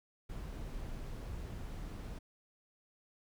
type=noise; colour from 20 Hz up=brown; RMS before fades=-43 dBFS; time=0.29-2.19 s; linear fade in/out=10 ms; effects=none